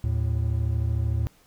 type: tone pair together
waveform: triangle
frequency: 77.78 / 111.06 Hz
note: D#2 / A2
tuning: 0 / +17 cents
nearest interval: tritone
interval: 617 cents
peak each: -23 dBFS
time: 0.04-1.27 s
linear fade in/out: 0 ms
effects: pink hiss -59 dBFS RMS until 1.46 s